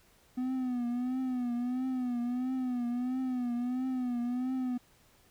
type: tone with vibrato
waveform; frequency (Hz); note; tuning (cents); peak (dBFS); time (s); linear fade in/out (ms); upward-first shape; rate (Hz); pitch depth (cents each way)
triangle; 249.5; B3; +18; -28; 0.37-4.78; 10; triangle; 1.5; 85
effects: pink hiss -64 dBFS RMS until 5.3 s